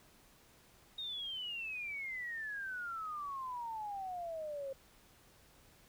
sine exponential sweep, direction down, 3748 to 532 Hz, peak -39 dBFS, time 0.98-4.73 s, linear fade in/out 5 ms, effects pink hiss -64 dBFS RMS until 5.88 s

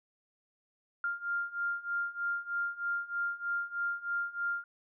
sine beating tone pair, 1396.9 / 1400.1 Hz, F6 / F6, 0 / +4 cents, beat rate 3.2 Hz, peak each -36 / -34 dBFS, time 1.04-4.64 s, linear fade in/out 2 ms, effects none

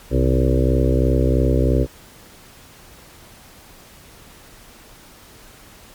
harmonic tone with a mistuned harmonic, 63 Hz, B1, 35 cents sharp, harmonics 1 / 2 / 4 / 5 / 6 / 7 / 8 / 9, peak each -17 / -20 / -23 / -24 / -25 / -25 / -26 / -27 dBFS, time 0.1-1.87 s, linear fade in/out 50 ms, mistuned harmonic 2, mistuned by +73 cents, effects pink hiss -45 dBFS RMS until 5.94 s + MP3 96 kbps

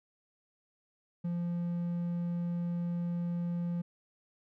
triangle tone, 173 Hz, F3, 16 cents flat, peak -29 dBFS, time 1.24-3.82 s, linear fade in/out 10 ms, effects none

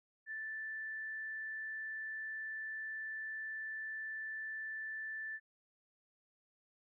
sine tone with frequency modulation, 1760 Hz, A6, in tune, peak -40 dBFS, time 0.26-5.4 s, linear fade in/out 50 ms, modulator 61.8 Hz, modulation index 0.2, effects none

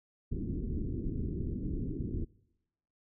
pink low-pass noise, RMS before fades -35 dBFS, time 0.31-2.25 s, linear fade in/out 10 ms, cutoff 380 Hz, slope 48 dB/octave, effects noise-tail reverb RT60 0.9 s tail -24 dB re dry

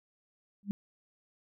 sine tone with exponential growth, 201.4 Hz, G3, 47 cents sharp, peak -25 dBFS, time 0.63-0.71 s, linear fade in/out 0 ms, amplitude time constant 17 ms, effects none

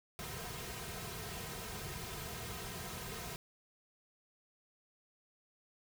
pink noise with comb filter, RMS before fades -44 dBFS, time 0.19-3.36 s, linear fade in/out 0 ms, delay 3.5 ms, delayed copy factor -0.8, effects none

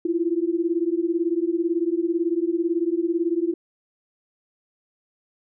sine beating tone pair, 329.9 / 347.9 Hz, E4 / F4, +1 / -7 cents, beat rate 18 Hz, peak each -23 dBFS, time 0.05-3.54 s, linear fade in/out 5 ms, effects none

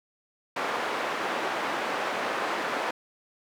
white band-pass noise, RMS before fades -30 dBFS, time 0.56-2.91 s, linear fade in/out 5 ms, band 350 to 1400 Hz, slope 12 dB/octave, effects none

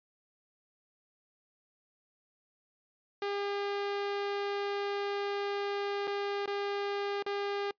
sawtooth tone with dropouts, 403.3 Hz, G4, 49 cents sharp, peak -28 dBFS, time 3.22-7.71 s, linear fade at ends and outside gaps 2 ms, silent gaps 6.072-6.076 / 6.459-6.476 / 7.225-7.263 s, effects noise-tail reverb RT60 0.1 s tail -24 dB re dry + resampled to 11025 Hz

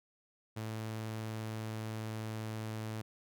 sawtooth tone, 109.9 Hz, A2, 2 cents flat, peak -34 dBFS, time 0.56-3.02 s, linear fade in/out 10 ms, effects none

